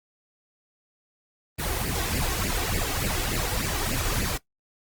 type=noise with flanger; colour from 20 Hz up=pink; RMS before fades=-27 dBFS; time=1.58-4.38 s; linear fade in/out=20 ms; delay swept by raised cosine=0.4 to 2.7 ms; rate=3.4 Hz; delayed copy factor=+0.8; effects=noise-tail reverb RT60 0.1 s tail -17 dB re dry + Opus 24 kbps